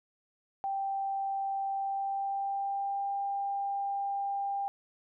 sine tone with pitch glide, 784 to 796.3 Hz, G5 to G5, 0 to +27 cents, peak -30 dBFS, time 0.64-4.68 s, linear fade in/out 0 ms, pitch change +27 cents, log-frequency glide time 1.73-3.11 s, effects none

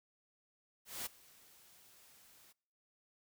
white noise with ADSR envelope, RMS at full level -40 dBFS, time 0.85-2.53 s, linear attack 210 ms, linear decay 14 ms, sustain -23 dB, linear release 17 ms, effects noise-tail reverb RT60 0.7 s tail -26 dB re dry

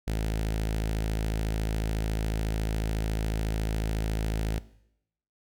sawtooth tone with notch filter, 54 Hz, A1, 32 cents flat, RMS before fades -29 dBFS, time 0.07-4.59 s, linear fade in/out 10 ms, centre 1100 Hz, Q 1.9, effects noise-tail reverb RT60 0.8 s tail -19 dB re dry

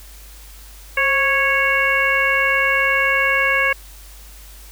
harmonic tone with a mistuned harmonic, 552 Hz, C#5, 7 cents flat, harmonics 1 / 2 / 3 / 4 / 5, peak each -24 / -23 / -19 / -18 / -24 dBFS, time 0.97-3.73 s, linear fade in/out 5 ms, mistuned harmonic 1, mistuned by -56 cents, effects added 50 Hz sine -39 dBFS peak until 4.71 s + white hiss -44 dBFS RMS until 4.71 s

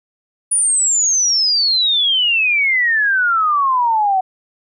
sine exponential sweep, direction down, 9790 to 740 Hz, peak -12 dBFS, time 0.51-4.21 s, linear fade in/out 10 ms, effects none

